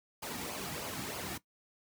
pink noise with flanger, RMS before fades -40 dBFS, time 0.22-1.38 s, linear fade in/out 10 ms, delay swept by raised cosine 0.52 to 2.02 ms, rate 3.2 Hz, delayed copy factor -0.55, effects noise-tail reverb RT60 0.1 s tail -17 dB re dry + high-pass 80 Hz 12 dB/octave

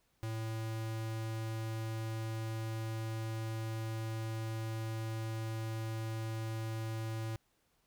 square tone, 111.5 Hz, A2, 23 cents sharp, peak -37 dBFS, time 0.23-7.36 s, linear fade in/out 0 ms, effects pink hiss -75 dBFS RMS until 7.86 s

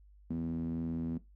sawtooth tone with band-pass filter, 82.41 Hz, E2, in tune, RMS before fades -36 dBFS, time 0.3-1.18 s, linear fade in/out 5 ms, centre 220 Hz, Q 9.6, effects noise-tail reverb RT60 0.2 s tail -18 dB re dry + added 50 Hz sine -56 dBFS peak until 1.35 s

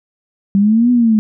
sine exponential two-way sweep, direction up then down, 194.2 to 248.7 to 211.8 Hz, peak -8 dBFS, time 0.55-1.19 s, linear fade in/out 0 ms, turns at 0.91 s, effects none

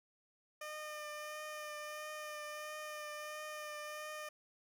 15% pulse tone with vibrato, 605 Hz, D#5, 49 cents flat, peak -37 dBFS, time 0.61-4.29 s, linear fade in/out 5 ms, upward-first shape triangle, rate 1.5 Hz, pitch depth 19 cents each way, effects none

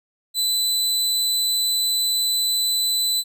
sawtooth tone, 4003 Hz, B7, 23 cents sharp, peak -16 dBFS, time 0.34-3.24 s, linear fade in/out 50 ms, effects none

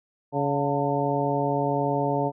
harmonic tone with a mistuned harmonic, 141.4 Hz, C#3, 35 cents sharp, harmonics 1 / 2 / 3 / 4 / 5 / 6, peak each -29 / -29 / -29 / -29 / -29 / -29 dBFS, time 0.32-2.32 s, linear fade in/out 50 ms, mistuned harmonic 6, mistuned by +93 cents, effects none

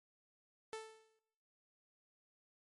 sawtooth tone with exponential decay, 440.7 Hz, A4, 3 cents sharp, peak -37 dBFS, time 0.73-1.19 s, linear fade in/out 0 ms, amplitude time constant 100 ms, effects noise-tail reverb RT60 0.9 s tail -24 dB re dry + MP3 48 kbps

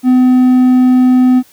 triangle tone, 253.4 Hz, B3, 45 cents sharp, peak -3 dBFS, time 0.03-1.43 s, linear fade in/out 50 ms, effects white hiss -46 dBFS RMS until 1.52 s

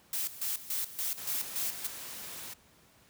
blue noise with tremolo, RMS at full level -33 dBFS, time 0.13-1.87 s, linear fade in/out 2 ms, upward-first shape square, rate 3.5 Hz, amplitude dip 80%
white noise, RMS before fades -43 dBFS, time 1.17-2.54 s, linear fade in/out 10 ms
effects pink hiss -62 dBFS RMS until 3.09 s + high-pass 60 Hz 12 dB/octave

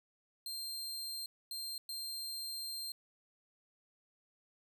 sawtooth tone bursts at uneven times, 4175 Hz, C8, 5 cents flat, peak -37 dBFS, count 3, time 0.46-1.26 / 1.51-1.78 / 1.89-2.92 s, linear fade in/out 2 ms, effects none

